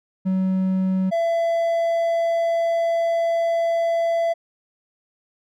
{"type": "tone pair in turn", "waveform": "triangle", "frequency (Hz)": [188.2, 670.7], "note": ["F#3", "E5"], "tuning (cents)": [30, 30], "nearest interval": "octave + minor seventh", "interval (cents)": 2200, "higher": "second", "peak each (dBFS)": -16, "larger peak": "neither", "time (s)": [[0.25, 1.11], [1.11, 4.34]], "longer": "second", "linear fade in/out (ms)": 20, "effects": []}